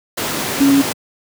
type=tone in noise; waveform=sine; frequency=277.2 Hz; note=C#4; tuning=in tune; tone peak=-8 dBFS; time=0.6-0.82 s; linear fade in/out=10 ms; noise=pink; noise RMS=-20 dBFS; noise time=0.17-0.93 s; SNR=+9 dB; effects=high-pass 150 Hz 12 dB/octave